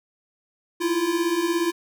square beating tone pair, 327.4 / 344.4 Hz, E4 / F4, -12 / -24 cents, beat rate 17 Hz, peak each -27 / -23 dBFS, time 0.8-1.72 s, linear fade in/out 20 ms, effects none

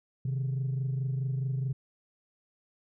sine tone pair together, 130.6 / 155.31 Hz, C3 / D#3, -3 / -3 cents, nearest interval minor third, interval 300 cents, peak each -27 / -35 dBFS, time 0.25-1.73 s, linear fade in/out 5 ms, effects tanh soft clip ceiling -25 dBFS

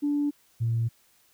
sine tone pair in turn, 290.3 / 115.21 Hz, D4 / A#2, -20 / -20 cents, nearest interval octave + major third, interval 1600 cents, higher first, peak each -22 dBFS, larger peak neither, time 0.02-0.31 / 0.6-0.89 s, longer neither, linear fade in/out 20 ms, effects tanh soft clip ceiling -18 dBFS + white hiss -63 dBFS RMS until 1.33 s

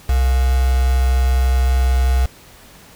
sine tone with quantisation, 64.1 Hz, C2, 35 cents flat, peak -12 dBFS, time 0.09-2.26 s, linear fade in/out 5 ms, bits 4, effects pink hiss -44 dBFS RMS until 2.95 s

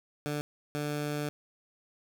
15% pulse tone bursts at uneven times, 147.7 Hz, D3, 10 cents sharp, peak -25 dBFS, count 2, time 0.26-0.41 / 0.75-1.29 s, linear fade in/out 0 ms, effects none

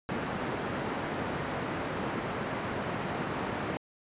pink band-pass noise, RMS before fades -34 dBFS, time 0.09-3.77 s, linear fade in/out 0 ms, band 140 to 1800 Hz, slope 12 dB/octave, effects resampled to 8000 Hz

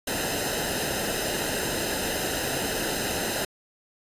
pink noise with comb filter, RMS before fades -28 dBFS, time 0.07-3.45 s, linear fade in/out 5 ms, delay 0.88 ms, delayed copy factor -0.75, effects resampled to 32000 Hz

